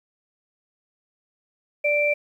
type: tone pair together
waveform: sine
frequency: 587.3 / 2349 Hz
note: D5 / D7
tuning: 0 / 0 cents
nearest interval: 2 octaves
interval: 2400 cents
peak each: -21 dBFS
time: 1.84-2.14 s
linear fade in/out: 10 ms
effects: 9-bit